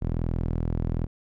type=tone with band-pass filter; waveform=sawtooth; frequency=41.2 Hz; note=E1; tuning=in tune; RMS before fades=-27 dBFS; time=0.01-1.07 s; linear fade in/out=20 ms; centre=140 Hz; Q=0.57; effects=none